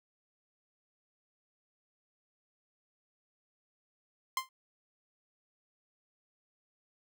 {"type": "tone with exponential decay", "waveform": "sawtooth", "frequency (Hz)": 1046.5, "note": "C6", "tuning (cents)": 0, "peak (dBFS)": -23, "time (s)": [4.37, 4.49], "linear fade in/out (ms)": 2, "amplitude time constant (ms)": 24, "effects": []}